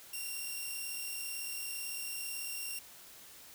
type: tone pair together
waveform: 5% pulse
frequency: 2750 / 2788 Hz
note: F7 / F7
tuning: -27 / -4 cents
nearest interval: unison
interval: 23 cents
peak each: -30 / -35 dBFS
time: 0.13-2.79 s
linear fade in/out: 5 ms
effects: white hiss -54 dBFS RMS until 3.54 s